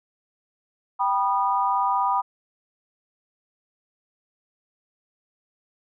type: chord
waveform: sine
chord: G augmented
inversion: none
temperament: just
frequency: 784 / 980 / 1225 Hz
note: G5 / B5 / D#6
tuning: 0 / -14 / -27 cents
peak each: -25 / -22 / -26 dBFS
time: 0.99-2.22 s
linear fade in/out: 20 ms
effects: none